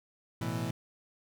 30% pulse chord, A suspended second, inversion none, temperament equal, 110 / 123.47 / 164.81 Hz, A2 / B2 / E3, 0 / 0 / 0 cents, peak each -34 dBFS, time 0.41-0.71 s, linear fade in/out 5 ms, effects none

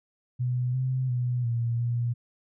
sine tone with pitch steps, 124.5 / 129.5 / 123.4 / 117.4 / 119.4 Hz, B2 / C3 / B2 / A#2 / A#2, +14 / -17 / -1 / +13 / +42 cents, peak -24 dBFS, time 0.39-2.14 s, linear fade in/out 20 ms, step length 350 ms, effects none

